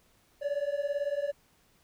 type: beating tone pair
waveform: triangle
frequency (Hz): 564 / 582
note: C#5 / D5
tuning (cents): +30 / -16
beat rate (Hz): 18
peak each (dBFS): -30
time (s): 0.41-1.32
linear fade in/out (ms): 20
effects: pink hiss -66 dBFS RMS until 1.83 s